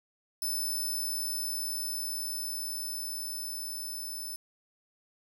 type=tone with level ramp; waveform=5% pulse; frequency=5274 Hz; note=E8; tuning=in tune; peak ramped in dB=-24 to -31 dBFS; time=0.42-4.36 s; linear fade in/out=2 ms; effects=none